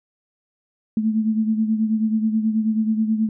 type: beating tone pair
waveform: sine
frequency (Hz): 217.8 / 227.1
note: A3 / A#3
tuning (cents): -17 / -45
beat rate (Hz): 9.3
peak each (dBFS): -18 / -25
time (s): 0.97-3.29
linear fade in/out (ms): 2
effects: none